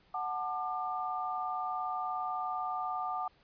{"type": "chord", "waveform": "sine", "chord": "D major", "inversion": "first", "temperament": "equal with one note detuned", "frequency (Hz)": [740, 880, 1197.3], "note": ["F#5", "A5", "D6"], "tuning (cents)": [0, 0, 33], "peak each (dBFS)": [-36, -40, -36], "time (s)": [0.14, 3.28], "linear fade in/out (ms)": 5, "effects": ["pink hiss -66 dBFS RMS until 3.43 s", "resampled to 11025 Hz"]}